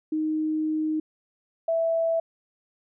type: tone pair in turn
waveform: sine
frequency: 311.1 / 659.2 Hz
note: D#4 / E5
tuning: 0 / 0 cents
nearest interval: octave + minor second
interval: 1300 cents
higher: second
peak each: -23 / -21 dBFS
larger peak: second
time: 0.12-1 / 1.68-2.2 s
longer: first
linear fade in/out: 5 ms
effects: none